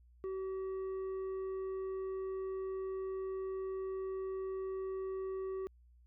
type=tone with tanh clipping; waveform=sine; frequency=381.2 Hz; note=G4; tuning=48 cents flat; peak=-38 dBFS; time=0.24-5.67 s; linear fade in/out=0 ms; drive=6 dB; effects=added 60 Hz sine -60 dBFS peak until 6.06 s